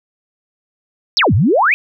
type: exponential two-way sweep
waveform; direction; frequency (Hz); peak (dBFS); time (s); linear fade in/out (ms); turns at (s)
sine; down then up; 5680 to 85.6 to 2624; -9; 1.17-1.74; 0; 1.34
effects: none